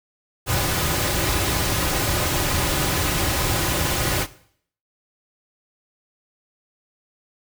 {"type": "noise with comb filter", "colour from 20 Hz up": "pink", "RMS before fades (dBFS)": -22, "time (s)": [0.46, 4.27], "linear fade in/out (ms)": 50, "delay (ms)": 4.4, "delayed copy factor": -0.5, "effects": ["noise-tail reverb RT60 0.6 s tail -17 dB re dry"]}